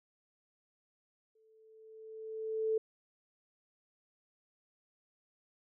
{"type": "tone with exponential growth", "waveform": "sine", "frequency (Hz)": 440, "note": "A4", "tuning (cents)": 0, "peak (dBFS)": -27, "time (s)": [1.35, 2.78], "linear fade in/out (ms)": 5, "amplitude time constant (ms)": 310, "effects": []}